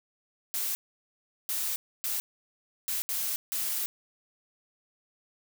blue noise bursts at uneven times, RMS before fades -31 dBFS, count 6, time 0.54-0.75 / 1.49-1.76 / 2.04-2.2 / 2.88-3.02 / 3.09-3.36 / 3.52-3.86 s, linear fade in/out 0 ms, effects none

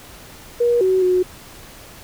sine tone with pitch steps, 477.8 / 375.1 / 365.3 Hz, A#4 / F#4 / F#4, +43 / +24 / -22 cents, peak -13 dBFS, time 0.6-1.23 s, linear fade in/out 10 ms, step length 210 ms, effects pink hiss -41 dBFS RMS until 2.03 s

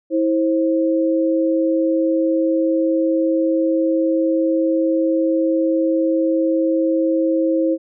sine tone pair together, 325.1 / 529.7 Hz, E4 / C5, -24 / +21 cents, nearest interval minor sixth, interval 845 cents, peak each -16 / -19 dBFS, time 0.1-7.78 s, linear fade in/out 50 ms, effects none

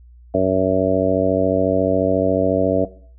harmonic tone, 94.1 Hz, F#2, 30 cents sharp, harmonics 1 / 2 / 3 / 4 / 5 / 6 / 7, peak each -27 / -25 / -21 / -26 / -21 / -20 / -19 dBFS, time 0.34-2.85 s, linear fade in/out 5 ms, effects noise-tail reverb RT60 0.5 s tail -18 dB re dry + added 60 Hz sine -42 dBFS peak until 3.18 s

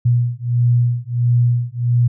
sine beating tone pair, 120 / 121.5 Hz, B2 / B2, -49 / -28 cents, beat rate 1.5 Hz, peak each -16 dBFS, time 0.05-2.08 s, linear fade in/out 10 ms, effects none

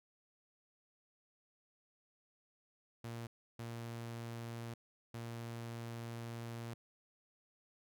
sawtooth tone bursts at uneven times, 116.54 Hz, A#2, in tune, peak -39 dBFS, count 3, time 3.04-3.27 / 3.59-4.74 / 5.14-6.74 s, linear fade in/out 5 ms, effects none

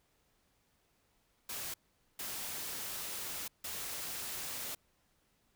white noise bursts at uneven times, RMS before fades -41 dBFS, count 3, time 1.49-1.74 / 2.19-3.48 / 3.64-4.75 s, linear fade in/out 5 ms, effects pink hiss -74 dBFS RMS until 5.55 s

